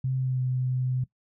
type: tone with pitch glide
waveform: sine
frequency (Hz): 130.81 to 127.75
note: C3 to C3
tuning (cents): 0 to -41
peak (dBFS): -24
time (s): 0.04-1.04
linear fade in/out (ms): 5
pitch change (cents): -41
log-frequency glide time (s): 0.16-0.41
effects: noise-tail reverb RT60 0.1 s tail -18 dB re dry